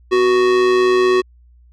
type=tone with amplitude modulation; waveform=square; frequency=370.7 Hz; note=F#4; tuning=3 cents sharp; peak=-10 dBFS; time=0.11-1.22 s; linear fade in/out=20 ms; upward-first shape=sine; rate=116 Hz; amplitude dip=40%; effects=added 60 Hz sine -45 dBFS peak until 1.72 s + low-pass 4000 Hz 12 dB/octave